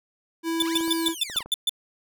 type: tone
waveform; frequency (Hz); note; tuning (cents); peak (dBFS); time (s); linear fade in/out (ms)
square; 329.6; E4; 0; -25; 0.43-1.15; 50
type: tone bursts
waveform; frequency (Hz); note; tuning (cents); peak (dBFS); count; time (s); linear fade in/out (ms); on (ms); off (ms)
45% pulse; 3520; A7; 0; -20; 8; 0.6-1.694; 2; 23; 130
type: clicks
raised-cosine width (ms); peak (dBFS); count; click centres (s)
1; -27; 9; 0.623 / 0.755 / 0.808 / 0.879 / 1.085 / 1.299 / 1.361 / 1.406 / 1.46
type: linear two-way sweep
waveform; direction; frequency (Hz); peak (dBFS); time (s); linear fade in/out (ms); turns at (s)
15% pulse; up then down; 870 to 5090 to 870; -28; 0.65-1.43; 5; 0.92
effects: none